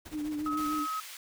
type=noise with tremolo; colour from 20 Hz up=pink; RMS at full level=-46 dBFS; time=0.05-0.8 s; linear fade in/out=10 ms; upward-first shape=sine; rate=15 Hz; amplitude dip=60%
type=tone with vibrato; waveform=sine; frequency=301.1 Hz; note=D4; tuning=43 cents sharp; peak=-31 dBFS; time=0.11-0.87 s; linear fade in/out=50 ms; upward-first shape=triangle; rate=6.7 Hz; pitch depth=41 cents each way
type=tone; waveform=sine; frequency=1276 Hz; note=D#6; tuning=43 cents sharp; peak=-31 dBFS; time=0.46-1 s; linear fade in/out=2 ms
type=high-pass noise; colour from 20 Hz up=pink; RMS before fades=-45 dBFS; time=0.57-1.17 s; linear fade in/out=2 ms; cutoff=1800 Hz; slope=12 dB/octave
effects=none